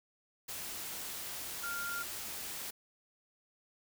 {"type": "tone in noise", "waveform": "sine", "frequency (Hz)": 1396.9, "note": "F6", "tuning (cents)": 0, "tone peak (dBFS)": -37, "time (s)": [1.63, 2.03], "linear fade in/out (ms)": 10, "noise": "white", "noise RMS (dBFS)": -42, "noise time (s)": [0.48, 2.71], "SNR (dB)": 2, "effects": []}